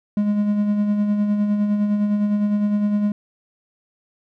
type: tone with tremolo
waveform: triangle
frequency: 207.1 Hz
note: G#3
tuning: 5 cents flat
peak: -13 dBFS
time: 0.17-3.12 s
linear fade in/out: 2 ms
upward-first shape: sine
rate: 9.8 Hz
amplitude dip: 40%
effects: none